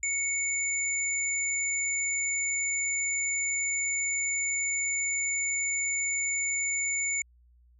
sine tone pair together, 2217 / 7056 Hz, C#7 / A8, 0 / +4 cents, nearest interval octave + minor sixth, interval 2004 cents, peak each -30 / -29 dBFS, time 0.03-7.22 s, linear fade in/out 2 ms, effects added 60 Hz sine -57 dBFS peak until 7.79 s

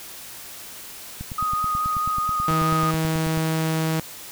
click train, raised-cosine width 5 ms, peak -20 dBFS, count 21, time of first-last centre 1.21-3.375 s, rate 9.24 Hz
sine tone with vibrato, 1244.5 Hz, D#6, in tune, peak -21 dBFS, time 1.38-2.91 s, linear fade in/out 5 ms, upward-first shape sine, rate 4.6 Hz, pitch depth 14 cents each way
sawtooth tone, 160 Hz, D#3, 49 cents sharp, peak -17 dBFS, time 2.48-4 s, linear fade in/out 2 ms
effects white hiss -39 dBFS RMS until 4.31 s

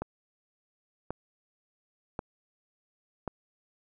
click train, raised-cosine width 1 ms, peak -19 dBFS, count 4, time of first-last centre 0.02-3.277 s, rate 0.921 Hz, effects none

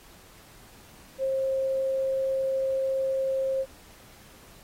sine tone, 533 Hz, C5, 32 cents sharp, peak -24 dBFS, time 1.18-3.66 s, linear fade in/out 50 ms, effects pink hiss -53 dBFS RMS until 4.63 s + AAC 48 kbps

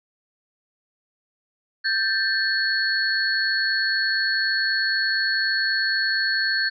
sine tone cluster, 1571 / 1768 / 4371 Hz, G6 / A6 / C#8, +3 / +8 / -25 cents, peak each -23 / -26 / -24 dBFS, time 1.84-6.7 s, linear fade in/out 20 ms, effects none

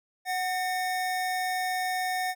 square tone pair together, 740 / 1813.7 Hz, F#5 / A#6, 0 / -48 cents, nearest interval octave + major third, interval 1552 cents, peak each -29 / -34 dBFS, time 0.25-2.35 s, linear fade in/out 50 ms, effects none

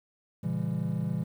triangle chord, A# diminished seventh, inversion none, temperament just, 116.54 / 139.85 / 167.82 / 201.4 Hz, A#2 / C#3 / E3 / G3, 0 / +16 / +31 / +47 cents, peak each -33 / -33 / -29 / -33 dBFS, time 0.43-1.24 s, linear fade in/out 10 ms, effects 10-bit

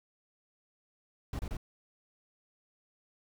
brown noise bursts, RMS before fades -36 dBFS, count 3, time 1.33-1.569 s, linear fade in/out 2 ms, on 61 ms, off 28 ms, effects none

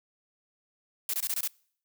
blue noise bursts, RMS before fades -30 dBFS, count 6, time 1.09-1.476 s, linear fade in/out 2 ms, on 46 ms, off 22 ms, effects noise-tail reverb RT60 0.6 s tail -26 dB re dry

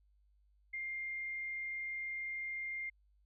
sine tone, 2111 Hz, C7, 15 cents sharp, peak -38 dBFS, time 0.73-2.9 s, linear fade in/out 10 ms, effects added 50 Hz sine -67 dBFS peak until 3.25 s

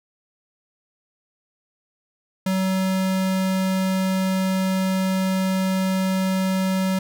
square tone, 189 Hz, F#3, 37 cents sharp, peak -20 dBFS, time 2.46-6.99 s, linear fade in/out 5 ms, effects none

